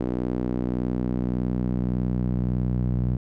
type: tone with band-pass filter sweep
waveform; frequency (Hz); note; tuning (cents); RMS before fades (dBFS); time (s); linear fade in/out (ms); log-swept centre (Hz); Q
sawtooth; 61.74; B1; 0; -25; 0-3.17; 5; 310 to 140; 1.6
effects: none